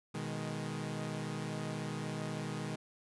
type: chord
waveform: sawtooth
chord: G# minor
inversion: first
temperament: equal with one note detuned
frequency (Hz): 123.47 / 156.19 / 207.7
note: B2 / D#3 / G#3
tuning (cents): 0 / +7 / 0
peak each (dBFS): -39 / -36 / -38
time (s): 0.14-2.76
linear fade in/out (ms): 10
effects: resampled to 24000 Hz